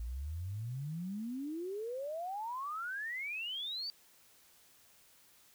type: exponential sweep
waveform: sine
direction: up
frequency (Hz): 55 to 4699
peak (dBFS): -37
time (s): 0-3.9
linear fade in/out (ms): 0
effects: white hiss -64 dBFS RMS until 5.54 s